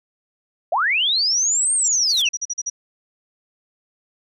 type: linear two-way sweep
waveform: sine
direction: up then down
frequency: 587.3 to 8760 to 2532 Hz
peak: -16 dBFS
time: 0.72-2.29 s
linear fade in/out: 5 ms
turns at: 1.74 s
type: tone bursts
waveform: sine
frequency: 5800 Hz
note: F#8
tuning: 35 cents flat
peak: -21 dBFS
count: 11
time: 1.84-2.7 s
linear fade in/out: 10 ms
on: 40 ms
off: 42 ms
type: noise with exponential growth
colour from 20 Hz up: blue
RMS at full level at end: -29 dBFS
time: 1.91-2.22 s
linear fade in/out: 5 ms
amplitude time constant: 66 ms
effects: resampled to 32000 Hz